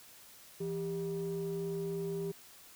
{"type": "tone pair together", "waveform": "sine", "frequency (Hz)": [166.79, 396.7], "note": ["E3", "G4"], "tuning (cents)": [21, 21], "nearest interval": "octave + minor third", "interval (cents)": 1500, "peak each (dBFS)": [-37, -34], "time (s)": [0.6, 2.32], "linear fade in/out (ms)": 10, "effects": ["tanh soft clip ceiling -30 dBFS", "white hiss -56 dBFS RMS until 2.75 s"]}